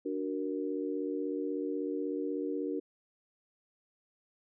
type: chord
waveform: sine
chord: D augmented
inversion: none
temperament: equal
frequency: 293.7 / 370 / 466.2 Hz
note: D4 / F#4 / A#4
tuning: 0 / 0 / 0 cents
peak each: -35 / -37 / -37 dBFS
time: 0.05-2.8 s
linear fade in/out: 10 ms
effects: none